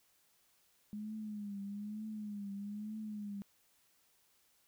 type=tone with vibrato; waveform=sine; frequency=207.7 Hz; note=G#3; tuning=in tune; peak=-40 dBFS; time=0.93-3.42 s; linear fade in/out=0 ms; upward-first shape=triangle; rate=1.1 Hz; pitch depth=87 cents each way; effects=white hiss -72 dBFS RMS until 4.67 s